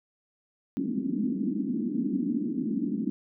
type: band-pass noise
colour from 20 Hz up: pink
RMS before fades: -29 dBFS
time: 0.77-3.1 s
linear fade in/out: 0 ms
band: 200 to 300 Hz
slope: 48 dB/octave
effects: none